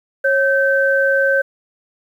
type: tone pair together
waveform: sine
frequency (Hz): 546.9 / 1547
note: C#5 / G6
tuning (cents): -23 / -23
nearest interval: octave + tritone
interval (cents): 1800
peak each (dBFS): -15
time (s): 0.24-1.42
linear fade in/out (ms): 10
effects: 8-bit